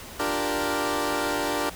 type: chord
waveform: 15% pulse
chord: G minor seventh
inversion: second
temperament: equal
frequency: 293.7 / 349.2 / 392 / 466.2 Hz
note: D4 / F4 / G4 / Bb4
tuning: 0 / 0 / 0 / 0 cents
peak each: -22 / -26 / -25 / -24 dBFS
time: 0.19-1.7 s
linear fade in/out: 10 ms
effects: pink hiss -41 dBFS RMS until 1.75 s